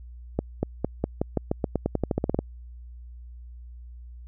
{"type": "accelerating click train", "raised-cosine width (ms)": 2, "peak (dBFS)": -10, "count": 18, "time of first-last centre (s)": [0.39, 2.39], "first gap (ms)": 240, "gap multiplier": 0.9, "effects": ["added 60 Hz sine -40 dBFS peak until 4.27 s"]}